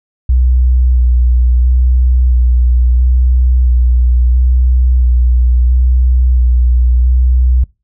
sine tone with vibrato, 61.74 Hz, B1, in tune, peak -6 dBFS, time 0.29-7.64 s, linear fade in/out 5 ms, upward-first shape square, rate 0.74 Hz, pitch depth 20 cents each way, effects noise-tail reverb RT60 0.3 s tail -24 dB re dry

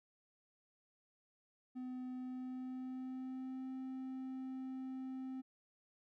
triangle tone with pitch glide, 253.6 to 261.2 Hz, B3 to C4, +46 to -3 cents, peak -40 dBFS, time 1.75-5.42 s, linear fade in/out 20 ms, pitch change +51 cents, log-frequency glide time 2.11-3.71 s, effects none

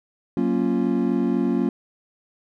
triangle chord, Gb major seventh, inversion none, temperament equal, 185 / 233.1 / 277.2 / 349.2 Hz, Gb3 / Bb3 / Db4 / F4, 0 / 0 / 0 / 0 cents, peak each -24 / -21 / -22 / -24 dBFS, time 0.37-1.69 s, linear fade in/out 2 ms, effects none

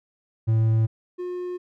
triangle tone pair in turn, 111.5 / 358.9 Hz, A2 / F4, +23 / +47 cents, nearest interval octave + minor sixth, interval 2024 cents, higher second, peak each -15 / -26 dBFS, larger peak first, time 0.47-0.87 / 1.18-1.58 s, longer neither, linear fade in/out 20 ms, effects none

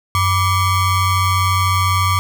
square ring-modulated tone, 537 Hz, C5, 45 cents sharp, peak -11 dBFS, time 0.15-2.19 s, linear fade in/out 0 ms, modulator 631 Hz, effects none

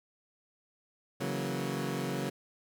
20% pulse chord, F# dominant seventh, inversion second, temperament equal, 138.59 / 164.81 / 185 / 233.1 Hz, C#3 / E3 / F#3 / A#3, 0 / 0 / 0 / 0 cents, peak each -31 / -36 / -32 / -34 dBFS, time 1.2-2.3 s, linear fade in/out 10 ms, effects none

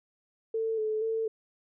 sine tone with vibrato, 440 Hz, A4, in tune, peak -27 dBFS, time 0.54-1.28 s, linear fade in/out 5 ms, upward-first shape square, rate 2.1 Hz, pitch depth 28 cents each way, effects none

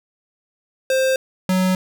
square tone pair in turn, 525 / 185.62 Hz, C5 / F#3, +6 / +6 cents, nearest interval octave + tritone, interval 1800 cents, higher first, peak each -16 dBFS, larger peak neither, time 0.9-1.16 / 1.49-1.75 s, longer neither, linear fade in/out 2 ms, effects none

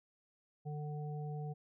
harmonic tone, 149.1 Hz, D3, 27 cents sharp, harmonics 1 / 3 / 5, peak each -39 / -49 / -50 dBFS, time 0.65-1.54 s, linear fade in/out 20 ms, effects none

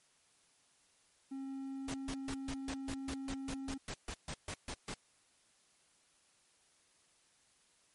triangle tone, 269.7 Hz, C#4, 47 cents flat, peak -38 dBFS, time 1.31-3.78 s, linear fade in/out 10 ms
pink noise bursts, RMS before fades -42 dBFS, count 16, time 1.88-4.94 s, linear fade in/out 2 ms, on 60 ms, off 140 ms
effects white hiss -70 dBFS RMS until 7.94 s + MP3 48 kbps

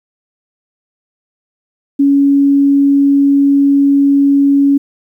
sine tone, 279.9 Hz, C#4, 17 cents sharp, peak -6 dBFS, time 1.99-4.78 s, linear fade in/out 10 ms, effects 8-bit

